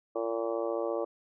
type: harmonic tone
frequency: 114.4 Hz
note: A#2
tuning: 32 cents flat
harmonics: 3 / 4 / 5 / 6 / 7 / 8 / 9 / 10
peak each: -35 / -34 / -33 / -43 / -43 / -48 / -48 / -43 dBFS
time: 0.15-1.05 s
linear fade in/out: 10 ms
effects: none